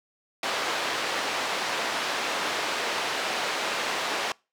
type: band-pass noise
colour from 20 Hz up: pink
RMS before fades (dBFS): -29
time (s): 0.43-4.32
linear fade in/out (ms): 2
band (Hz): 540 to 4600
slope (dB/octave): 12
effects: noise-tail reverb RT60 0.3 s tail -26 dB re dry